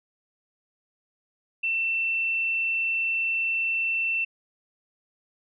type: tone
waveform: sine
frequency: 2685 Hz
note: E7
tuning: 31 cents sharp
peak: -23 dBFS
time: 1.63-4.25 s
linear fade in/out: 10 ms
effects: none